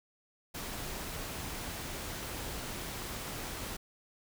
pink noise with amplitude modulation, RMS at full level -39 dBFS, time 0.54-3.77 s, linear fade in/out 10 ms, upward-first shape sine, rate 231 Hz, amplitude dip 25%, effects none

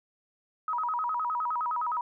sine tone with vibrato, 1106 Hz, C#6, 4 cents flat, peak -27 dBFS, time 0.68-2.01 s, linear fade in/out 2 ms, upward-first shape square, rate 9.7 Hz, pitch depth 240 cents each way, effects none

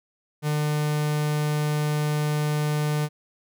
45% pulse tone, 150 Hz, D3, 37 cents sharp, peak -22 dBFS, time 0.42-3.09 s, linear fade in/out 50 ms, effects none

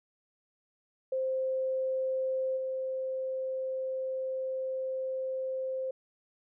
sine tone with level steps, 523.3 Hz, C5, in tune, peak -28 / -31 dBFS, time 1.12-5.91 s, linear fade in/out 5 ms, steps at 2.56 s, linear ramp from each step 20 ms, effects none

